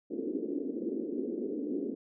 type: band-pass noise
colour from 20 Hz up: pink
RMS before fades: -35 dBFS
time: 0.1-1.95 s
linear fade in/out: 10 ms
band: 240 to 440 Hz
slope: 48 dB/octave
effects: none